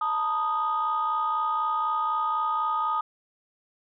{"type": "tone cluster", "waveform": "sine", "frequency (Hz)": [880, 944, 1241], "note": ["A5", "A#5", "D#6"], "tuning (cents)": [0, 22, -5], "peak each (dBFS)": [-29, -32, -24], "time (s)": [0.01, 3.01], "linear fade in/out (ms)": 5, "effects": ["tanh soft clip ceiling -18 dBFS"]}